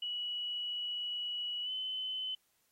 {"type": "tone with pitch glide", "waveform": "sine", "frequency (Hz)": [2933, 3038], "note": ["F#7", "F#7"], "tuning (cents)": [-16, 45], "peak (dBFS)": -35, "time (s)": [0.02, 2.35], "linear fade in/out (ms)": 5, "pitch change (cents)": 61, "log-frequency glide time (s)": [1.63, 1.71], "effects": ["white hiss -75 dBFS RMS until 2.71 s", "AAC 48 kbps"]}